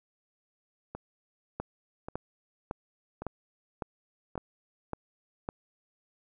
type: two click trains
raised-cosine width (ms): 1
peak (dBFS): -19 / -24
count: 8 / 4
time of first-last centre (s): 1.6-5.489 / 0.95-4.355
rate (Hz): 1.8 / 0.881
effects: none